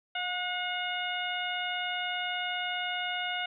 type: harmonic tone with a mistuned harmonic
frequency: 719 Hz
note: F#5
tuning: 50 cents flat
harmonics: 1 / 2 / 3 / 4 / 5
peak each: -36 / -36 / -37 / -36 / -41 dBFS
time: 0.15-3.46 s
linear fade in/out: 5 ms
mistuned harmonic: 2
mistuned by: +24 cents
effects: none